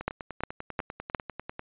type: two click trains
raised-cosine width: 0.5 ms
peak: -21 / -12 dBFS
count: 17 / 4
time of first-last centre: 0.01-1.594 / 0.08-1.148 s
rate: 10.1 / 2.81 Hz
effects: resampled to 8000 Hz